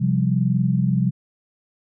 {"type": "chord", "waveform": "sine", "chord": "C suspended fourth", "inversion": "none", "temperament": "equal", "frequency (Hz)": [130.81, 174.61, 196], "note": ["C3", "F3", "G3"], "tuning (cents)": [0, 0, 0], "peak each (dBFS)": [-20, -21, -22], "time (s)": [0, 1.11], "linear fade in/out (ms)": 20, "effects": []}